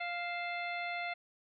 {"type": "harmonic tone with a mistuned harmonic", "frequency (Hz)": 698.5, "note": "F5", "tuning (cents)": 0, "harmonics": [1, 2, 3, 4, 5, 6], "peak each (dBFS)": [-39, -45, -39, -46, -51, -53], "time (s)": [0, 1.14], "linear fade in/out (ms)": 10, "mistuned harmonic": 4, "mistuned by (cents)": -100, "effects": []}